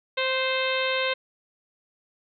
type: harmonic tone with a mistuned harmonic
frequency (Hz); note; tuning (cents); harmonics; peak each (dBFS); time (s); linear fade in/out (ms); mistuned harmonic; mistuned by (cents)
523.3; C5; 0; 1 / 2 / 3 / 4 / 5 / 6 / 7 / 8; -27 / -32 / -32 / -31 / -31 / -34 / -33 / -39; 0.17-1.14; 10; 3; -19
effects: none